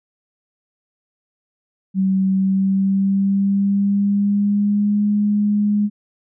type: tone with pitch glide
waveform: sine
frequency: 191 to 207.1 Hz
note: G3 to G#3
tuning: -45 to -5 cents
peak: -14 dBFS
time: 1.94-5.9 s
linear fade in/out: 50 ms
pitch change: +140 cents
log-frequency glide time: 2.31-5.04 s
effects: none